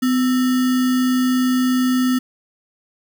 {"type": "tone with sample-and-hold", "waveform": "sine", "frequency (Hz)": 253.5, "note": "B3", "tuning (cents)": 45, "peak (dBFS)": -14, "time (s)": [0.02, 2.19], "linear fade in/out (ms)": 10, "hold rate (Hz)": 1575, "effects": []}